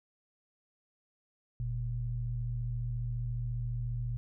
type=tone pair together; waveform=sine; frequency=44.42 / 119 Hz; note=F1 / A#2; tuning=+30 / +36 cents; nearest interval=octave + perfect fourth; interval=1706 cents; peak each=-37 / -33 dBFS; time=1.6-4.17 s; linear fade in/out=0 ms; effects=none